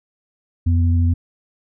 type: tone pair together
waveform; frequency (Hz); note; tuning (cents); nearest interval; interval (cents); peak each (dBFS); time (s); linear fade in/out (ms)
sine; 86.67 / 247.2; F2 / B3; -13 / +2; octave + tritone; 1815; -13 / -24; 0.66-1.14; 10
effects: none